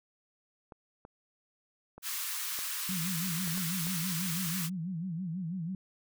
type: clicks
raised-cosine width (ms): 1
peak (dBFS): -33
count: 7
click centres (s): 0.722 / 1.051 / 1.98 / 2.59 / 3.476 / 3.576 / 3.869
type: high-pass noise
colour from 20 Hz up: white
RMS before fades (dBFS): -36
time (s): 2.02-4.7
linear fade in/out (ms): 50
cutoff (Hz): 1000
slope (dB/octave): 48
type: tone with vibrato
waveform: sine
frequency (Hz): 174.61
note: F3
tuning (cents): 0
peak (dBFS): -33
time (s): 2.89-5.75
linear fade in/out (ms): 2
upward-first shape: sine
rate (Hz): 6.1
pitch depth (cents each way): 160
effects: none